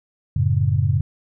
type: chord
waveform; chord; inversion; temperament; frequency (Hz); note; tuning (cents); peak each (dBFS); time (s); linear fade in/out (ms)
sine; F# minor; none; just; 92.5 / 111 / 138.75; F#2 / A2 / C#3; 0 / +16 / +2; -20; 0.36-1.01; 5
effects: none